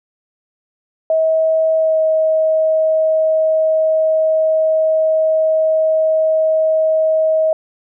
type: tone with pitch glide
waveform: sine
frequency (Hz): 640 to 633.7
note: D#5 to D#5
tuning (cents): +49 to +32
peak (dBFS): -11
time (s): 1.1-7.53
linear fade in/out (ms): 2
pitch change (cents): -17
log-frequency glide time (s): 1.77-2
effects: none